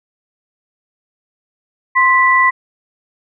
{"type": "tone pair together", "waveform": "sine", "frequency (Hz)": [1046.5, 1970.2], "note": ["C6", "B6"], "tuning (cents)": [0, -5], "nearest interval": "major seventh", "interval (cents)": 1095, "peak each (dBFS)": -11, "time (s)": [1.95, 2.51], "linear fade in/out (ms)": 20, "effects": []}